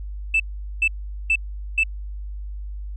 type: tone bursts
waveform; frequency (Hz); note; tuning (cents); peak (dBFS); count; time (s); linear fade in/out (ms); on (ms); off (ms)
sine; 2641; E7; +3; -14; 4; 0.34-1.836; 5; 59; 420
effects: tanh soft clip ceiling -12 dBFS + added 50 Hz sine -29 dBFS peak until 2.96 s